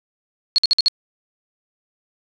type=tone bursts; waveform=sine; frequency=4328 Hz; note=C#8; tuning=42 cents flat; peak=-11 dBFS; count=5; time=0.56-0.882 s; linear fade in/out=0 ms; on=22 ms; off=53 ms; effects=resampled to 22050 Hz + 8-bit